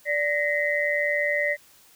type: tone cluster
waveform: sine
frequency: 585 / 1875 / 2036 Hz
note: D5 / A#6 / C7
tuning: -7 / +10 / -48 cents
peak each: -26 dBFS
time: 0.05-1.57 s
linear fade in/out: 50 ms
effects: white hiss -55 dBFS RMS until 1.95 s